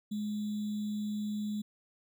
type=tone with sample-and-hold; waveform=sine; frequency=210 Hz; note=G#3; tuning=19 cents sharp; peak=-32 dBFS; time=0.11-1.62 s; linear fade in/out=10 ms; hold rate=3675 Hz; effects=none